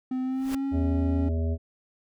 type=tone with pitch glide; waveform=triangle; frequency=257.1 to 274 Hz; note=C4 to C#4; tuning=-30 to -20 cents; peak=-24 dBFS; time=0.11-1.29 s; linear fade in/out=5 ms; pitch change=+110 cents; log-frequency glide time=0.22-0.65 s
type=noise with exponential growth; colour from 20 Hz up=pink; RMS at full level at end=-34 dBFS; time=0.31-0.55 s; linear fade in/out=5 ms; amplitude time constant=51 ms
type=harmonic tone; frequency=81.7 Hz; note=E2; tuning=15 cents flat; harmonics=1 / 3 / 5 / 7 / 8; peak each=-24 / -34 / -38 / -41 / -42 dBFS; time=0.71-1.58 s; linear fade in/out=50 ms
type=click; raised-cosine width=3 ms; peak=-33 dBFS; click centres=1.38 s
effects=none